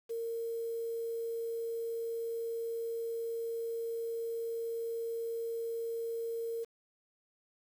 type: tone with quantisation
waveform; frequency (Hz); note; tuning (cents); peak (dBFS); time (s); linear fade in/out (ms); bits
sine; 460.2; A#4; -22; -34; 0.09-6.65; 20; 9
effects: none